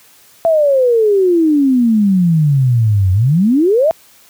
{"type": "exponential two-way sweep", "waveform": "sine", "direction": "down then up", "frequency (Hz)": [675, 90.4, 675], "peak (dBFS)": -8, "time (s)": [0.45, 3.91], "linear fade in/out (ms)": 0, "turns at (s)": 3.12, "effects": ["white hiss -46 dBFS RMS until 4.29 s", "high-pass 60 Hz 12 dB/octave"]}